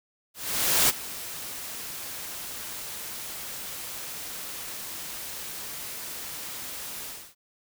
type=noise with ADSR envelope; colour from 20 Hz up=white; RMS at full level=-20 dBFS; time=0.34-7.35 s; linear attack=550 ms; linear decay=25 ms; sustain=-17 dB; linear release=300 ms; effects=none